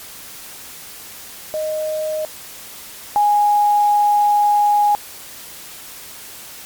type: tone pair in turn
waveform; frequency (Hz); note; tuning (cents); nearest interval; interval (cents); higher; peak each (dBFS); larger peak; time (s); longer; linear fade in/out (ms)
sine; 620 / 827.6; D#5 / G#5; -6 / -6; perfect fourth; 500; second; -19 / -11; second; 1.54-2.25 / 3.16-4.95; second; 0
effects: white hiss -36 dBFS RMS until 6.65 s + MP3 96 kbps